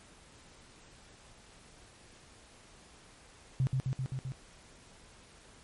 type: tone with echo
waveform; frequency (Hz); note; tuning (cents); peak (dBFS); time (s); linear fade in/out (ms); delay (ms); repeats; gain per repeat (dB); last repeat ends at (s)
sine; 131.2; C3; +5; -25; 3.6-3.67; 0; 130; 5; -2; 4.32
effects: pink hiss -57 dBFS RMS until 5.63 s + MP3 48 kbps